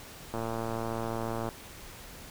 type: click train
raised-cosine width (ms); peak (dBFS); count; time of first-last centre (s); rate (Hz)
1; -20; 132; 0.34-1.489; 114
effects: pink hiss -47 dBFS RMS until 2.3 s